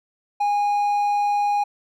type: tone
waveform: triangle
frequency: 821 Hz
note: G#5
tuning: 20 cents flat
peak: -16 dBFS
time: 0.4-1.64 s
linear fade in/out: 10 ms
effects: none